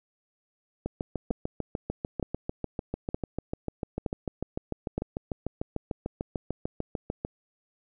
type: two click trains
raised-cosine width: 2 ms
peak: -15 / -17 dBFS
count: 5 / 44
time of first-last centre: 1.31-4.98 / 0.86-7.249 s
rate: 1.09 / 6.73 Hz
effects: none